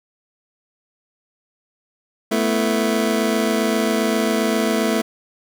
25% pulse chord, A suspended second, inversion none, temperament just, 220 / 247.5 / 330 Hz, A3 / B3 / E4, 0 / +4 / +2 cents, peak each -16 / -20 / -20 dBFS, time 2.31-5.02 s, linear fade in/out 10 ms, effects none

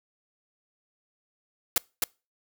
white noise with echo, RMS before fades -22 dBFS, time 1.76-1.78 s, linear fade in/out 2 ms, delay 260 ms, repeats 1, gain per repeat -3 dB, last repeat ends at 2.04 s, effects noise-tail reverb RT60 0.3 s tail -26 dB re dry

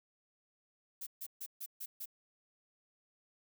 violet noise bursts, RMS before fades -43 dBFS, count 6, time 1.01-2.058 s, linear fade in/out 10 ms, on 58 ms, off 140 ms, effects none

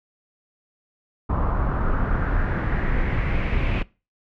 brown noise with low-pass filter sweep, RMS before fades -22 dBFS, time 1.29-3.83 s, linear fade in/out 10 ms, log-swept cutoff 1100 to 2600 Hz, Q 3.6, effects noise-tail reverb RT60 0.3 s tail -22 dB re dry

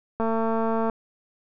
click train, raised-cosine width 1 ms, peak -13 dBFS, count 158, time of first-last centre 0.2-0.898 s, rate 225 Hz, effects none

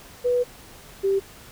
sine tone pair in turn, 491 / 390.9 Hz, B4 / G4, -10 / -5 cents, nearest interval major third, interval 395 cents, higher first, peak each -18 dBFS, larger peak neither, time 0.24-0.44 / 1.03-1.2 s, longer first, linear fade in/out 20 ms, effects pink hiss -46 dBFS RMS until 1.51 s

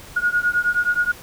sine beating tone pair, 1437 / 1446.5 Hz, F6 / F#6, +49 / -40 cents, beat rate 9.5 Hz, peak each -20 dBFS, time 0.16-1.12 s, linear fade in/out 10 ms, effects pink hiss -41 dBFS RMS until 1.22 s

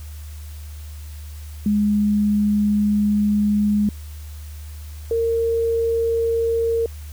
sine tone pair in turn, 207.7 / 459.1 Hz, G#3 / A#4, 0 / -26 cents, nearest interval octave + major second, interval 1374 cents, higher second, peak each -15 / -17 dBFS, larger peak first, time 1.66-3.89 / 5.11-6.86 s, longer first, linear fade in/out 2 ms, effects added 75 Hz sine -32 dBFS peak until 7.12 s + white hiss -47 dBFS RMS until 7.12 s

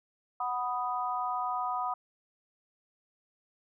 sine chord, B major, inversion second, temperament equal, 740 / 987.8 / 1244.5 Hz, F#5 / B5 / D#6, 0 / 0 / 0 cents, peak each -34 dBFS, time 0.4-1.94 s, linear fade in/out 5 ms, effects none

